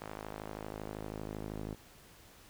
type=tone with band-pass filter sweep; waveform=sawtooth; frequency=52.7 Hz; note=G#1; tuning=26 cents sharp; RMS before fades=-43 dBFS; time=0.01-1.75 s; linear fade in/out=10 ms; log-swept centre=960 to 290 Hz; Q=0.77; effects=pink hiss -58 dBFS RMS until 2.49 s